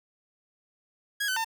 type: tone with pitch steps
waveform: sawtooth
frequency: 1653 / 1517 / 900 Hz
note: G#6 / F#6 / A5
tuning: -9 / +43 / +39 cents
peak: -23 dBFS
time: 1.2-1.446 s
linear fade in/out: 10 ms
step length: 82 ms
effects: none